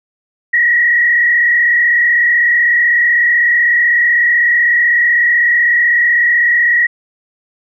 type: tone with frequency modulation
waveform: sine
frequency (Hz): 1910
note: A#6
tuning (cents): +42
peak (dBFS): -8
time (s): 0.53-6.87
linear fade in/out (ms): 10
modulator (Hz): 36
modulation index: 1.3
effects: none